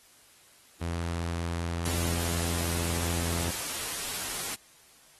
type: tone with vibrato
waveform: sawtooth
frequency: 84.8 Hz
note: E2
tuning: 50 cents sharp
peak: -26 dBFS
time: 0.81-3.51 s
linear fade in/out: 10 ms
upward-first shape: sine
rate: 15 Hz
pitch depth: 10 cents each way
type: noise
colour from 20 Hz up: white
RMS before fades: -34 dBFS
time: 1.85-4.55 s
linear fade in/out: 5 ms
effects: white hiss -58 dBFS RMS until 5.19 s + AAC 32 kbps